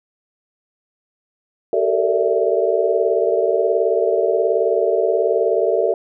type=tone cluster; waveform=sine; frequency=382.7 / 441.1 / 459.8 / 581 / 662 Hz; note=G4 / A4 / A#4 / D5 / E5; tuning=-42 / +4 / -24 / -19 / +7 cents; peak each=-21 dBFS; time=1.73-5.94 s; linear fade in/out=2 ms; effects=none